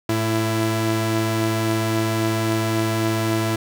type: tone pair together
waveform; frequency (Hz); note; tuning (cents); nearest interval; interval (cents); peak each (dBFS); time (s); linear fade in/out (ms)
sawtooth; 110 / 333.7; A2 / E4; 0 / +21; octave + perfect fifth; 1921; -18; 0.09-3.56; 5
effects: none